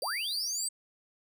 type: linear sweep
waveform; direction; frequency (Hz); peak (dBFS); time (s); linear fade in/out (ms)
sine; up; 428 to 8372; -32; 0.02-0.69; 5
type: tone with tremolo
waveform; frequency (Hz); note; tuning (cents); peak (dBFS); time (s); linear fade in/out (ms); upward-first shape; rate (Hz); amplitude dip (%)
sawtooth; 4699; D8; 0; -32; 0.02-0.68; 2; sine; 3.5; 25
effects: none